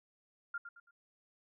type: tone with echo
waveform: sine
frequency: 1400 Hz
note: F6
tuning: 4 cents sharp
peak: -36 dBFS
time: 0.54-0.58 s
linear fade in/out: 5 ms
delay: 110 ms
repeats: 3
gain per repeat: -9 dB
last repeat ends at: 0.91 s
effects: none